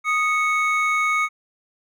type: tone pair together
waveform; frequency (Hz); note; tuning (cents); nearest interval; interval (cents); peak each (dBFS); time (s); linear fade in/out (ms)
triangle; 1244.5 / 2211; D#6 / C#7; 0 / -5; minor seventh; 995; -19; 0.04-1.29; 50
effects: none